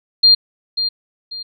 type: tone with echo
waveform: sine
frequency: 4200 Hz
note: C8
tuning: 6 cents sharp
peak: -6 dBFS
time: 0.23-0.35 s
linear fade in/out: 10 ms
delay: 540 ms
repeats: 2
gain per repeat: -10 dB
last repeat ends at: 1.43 s
effects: none